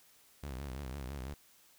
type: tone with vibrato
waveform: sawtooth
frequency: 67.3 Hz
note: C2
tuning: 49 cents sharp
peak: -36 dBFS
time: 0.43-1.34 s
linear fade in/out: 5 ms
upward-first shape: triangle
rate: 6 Hz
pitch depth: 180 cents each way
effects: white hiss -64 dBFS RMS until 1.78 s